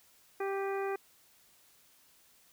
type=harmonic tone with a mistuned harmonic; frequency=392 Hz; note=G4; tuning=in tune; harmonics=1 / 2 / 3 / 4 / 5 / 6; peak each=-33 / -39 / -43 / -45 / -47 / -49 dBFS; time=0.4-0.96 s; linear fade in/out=5 ms; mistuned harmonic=6; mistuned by=+63 cents; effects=white hiss -64 dBFS RMS until 2.52 s